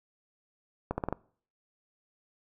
accelerating click train, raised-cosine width 1 ms, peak -16 dBFS, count 5, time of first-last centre 0.91-1.126 s, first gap 70 ms, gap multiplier 0.83, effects noise-tail reverb RT60 0.5 s tail -23 dB re dry

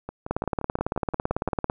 two click trains, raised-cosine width 1 ms, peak -10 / -19 dBFS, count 26 / 9, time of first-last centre 0.31-1.699 / 0.09-1.486 s, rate 18 / 5.73 Hz, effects none

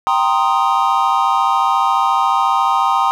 triangle chord, C minor seventh, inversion second, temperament equal, 784 / 932.3 / 1046.5 / 1244.5 Hz, G5 / Bb5 / C6 / Eb6, 0 / 0 / 0 / 0 cents, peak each -16 dBFS, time 0.07-3.11 s, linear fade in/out 0 ms, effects none

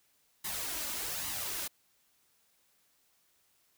white noise with flanger, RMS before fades -37 dBFS, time 0.44-1.68 s, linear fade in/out 10 ms, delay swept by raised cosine 1 to 3.4 ms, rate 1.2 Hz, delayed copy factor +0.55, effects white hiss -71 dBFS RMS until 3.77 s

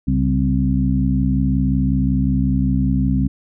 harmonic tone with a mistuned harmonic, 65.41 Hz, C2, in tune, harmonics 1 / 2 / 3 / 4, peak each -20 / -20 / -20 / -20 dBFS, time 0.07-3.28 s, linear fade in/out 10 ms, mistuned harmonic 2, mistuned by +77 cents, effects none

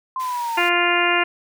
sine exponential sweep, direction down, 1048 to 900 Hz, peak -22 dBFS, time 0.16-0.59 s, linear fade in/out 2 ms
pink high-pass noise, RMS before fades -39 dBFS, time 0.19-0.7 s, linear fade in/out 20 ms, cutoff 1400 Hz, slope 48 dB/octave
harmonic tone, 349.2 Hz, F4, in tune, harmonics 1 / 2 / 3 / 4 / 5 / 6 / 7 / 8, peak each -24 / -24 / -24 / -24 / -24 / -24 / -24 / -24 dBFS, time 0.57-1.24 s, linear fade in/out 10 ms
effects none

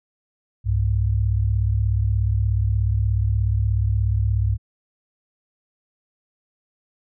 sine tone pair together, 65.41 / 102.15 Hz, C2 / G#2, 0 / -28 cents, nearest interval minor sixth, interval 772 cents, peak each -21 / -19 dBFS, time 0.64-4.58 s, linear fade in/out 50 ms, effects none

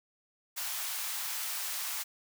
white high-pass noise, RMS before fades -36 dBFS, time 0.56-2.04 s, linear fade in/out 20 ms, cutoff 750 Hz, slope 24 dB/octave, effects none

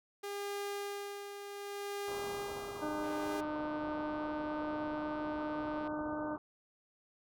sawtooth tone with tremolo, 404 Hz, G#4, 48 cents flat, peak -33 dBFS, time 0.23-3.41 s, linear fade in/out 10 ms, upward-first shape sine, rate 0.65 Hz, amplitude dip 55%
white low-pass noise, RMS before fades -48 dBFS, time 2.08-6.38 s, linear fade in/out 0 ms, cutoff 1300 Hz, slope 96 dB/octave
harmonic tone, 303.1 Hz, D#4, 45 cents flat, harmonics 1 / 2 / 3 / 4 / 5, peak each -38 / -41 / -44 / -48 / -49 dBFS, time 2.81-6.37 s, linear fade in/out 20 ms
click train, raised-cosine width 0.3 ms, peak -38 dBFS, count 412, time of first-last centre 3.04-5.874 s, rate 145 Hz
effects none

